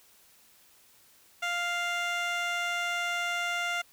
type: tone with band-pass filter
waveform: 15% pulse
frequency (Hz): 698.5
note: F5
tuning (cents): 0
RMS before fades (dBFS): -31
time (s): 1.42-3.82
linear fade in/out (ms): 10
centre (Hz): 2100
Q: 0.52
effects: white hiss -60 dBFS RMS until 3.92 s